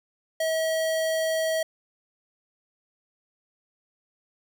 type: tone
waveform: square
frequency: 642 Hz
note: E5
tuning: 46 cents flat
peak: -24 dBFS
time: 0.4-1.63 s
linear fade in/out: 5 ms
effects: none

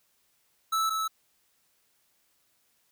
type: tone pair in turn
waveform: square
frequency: 1313 / 1305.8 Hz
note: E6 / E6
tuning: -7 / -17 cents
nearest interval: unison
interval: 10 cents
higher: first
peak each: -25 / -28 dBFS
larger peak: first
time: 0.72-0.9 / 0.9-1.08 s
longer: neither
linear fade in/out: 10 ms
effects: white hiss -70 dBFS RMS until 2.91 s

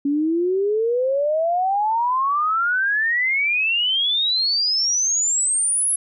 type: exponential sweep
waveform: sine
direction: up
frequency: 278.1 to 11000 Hz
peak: -17 dBFS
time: 0.05-5.96 s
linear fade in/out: 5 ms
effects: none

